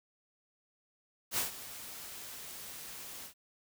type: noise with ADSR envelope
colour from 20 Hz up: white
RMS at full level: -31 dBFS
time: 1.31-3.34 s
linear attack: 65 ms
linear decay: 130 ms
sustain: -15 dB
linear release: 95 ms
effects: none